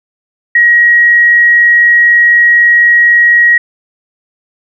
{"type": "tone", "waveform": "sine", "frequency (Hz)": 1898, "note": "A#6", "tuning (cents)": 31, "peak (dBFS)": -3, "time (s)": [0.55, 3.58], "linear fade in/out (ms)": 5, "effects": []}